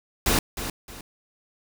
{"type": "noise with echo", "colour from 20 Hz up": "pink", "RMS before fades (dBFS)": -21, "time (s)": [0.26, 0.39], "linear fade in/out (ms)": 2, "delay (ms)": 310, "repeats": 2, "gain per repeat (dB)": -10, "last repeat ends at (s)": 1.01, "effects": []}